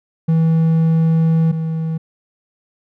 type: tone pair in turn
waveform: triangle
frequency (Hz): 162.4 / 161.19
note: E3 / E3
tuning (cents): -26 / -38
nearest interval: unison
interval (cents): 12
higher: first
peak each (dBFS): -9 / -16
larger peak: first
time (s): 0.28-1.52 / 1.52-1.98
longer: first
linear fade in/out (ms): 10
effects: none